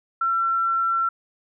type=tone; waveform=sine; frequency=1352 Hz; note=E6; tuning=43 cents sharp; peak=-19 dBFS; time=0.21-1.09 s; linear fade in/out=5 ms; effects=none